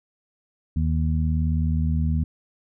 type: harmonic tone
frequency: 79 Hz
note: D#2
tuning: 27 cents sharp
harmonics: 1 / 2 / 3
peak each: -21 / -25 / -29 dBFS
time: 0.76-2.24 s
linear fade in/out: 5 ms
effects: none